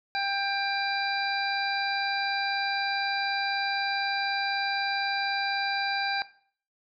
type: harmonic tone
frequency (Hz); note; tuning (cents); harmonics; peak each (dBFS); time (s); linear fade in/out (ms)
793; G5; +20; 1 / 2 / 3 / 5 / 6; -29 / -32 / -34 / -36 / -37; 0.15-6.22; 0
effects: noise-tail reverb RT60 0.5 s tail -17 dB re dry